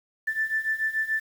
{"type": "beating tone pair", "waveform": "sine", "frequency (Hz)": [1760, 1766.9], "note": ["A6", "A6"], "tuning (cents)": [0, 7], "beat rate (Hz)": 6.9, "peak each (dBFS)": [-29, -26], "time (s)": [0.27, 1.2], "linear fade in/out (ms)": 10, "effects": ["8-bit"]}